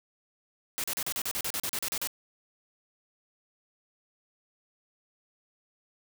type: noise bursts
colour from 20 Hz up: white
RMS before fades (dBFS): -32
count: 14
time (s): 0.78-2.073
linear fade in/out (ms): 0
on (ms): 58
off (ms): 37
effects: none